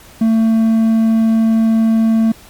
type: tone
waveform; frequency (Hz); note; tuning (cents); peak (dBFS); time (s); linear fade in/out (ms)
triangle; 223.9; A3; +30; -7; 0.21-2.32; 5
effects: pink hiss -41 dBFS RMS until 2.49 s + MP3 96 kbps